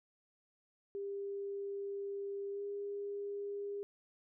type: tone with pitch glide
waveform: sine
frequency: 399.1 to 404.4 Hz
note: G4 to G#4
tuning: +31 to -46 cents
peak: -38 dBFS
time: 0.95-3.83 s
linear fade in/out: 0 ms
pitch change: +23 cents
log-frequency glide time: 2.51-2.62 s
effects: none